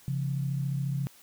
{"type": "tone pair together", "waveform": "sine", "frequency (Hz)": [136.15, 170.4], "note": ["C#3", "F3"], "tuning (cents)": [-31, -42], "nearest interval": "major third", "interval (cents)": 389, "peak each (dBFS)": [-28, -35], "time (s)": [0.08, 1.07], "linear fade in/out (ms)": 0, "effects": ["white hiss -56 dBFS RMS until 1.22 s"]}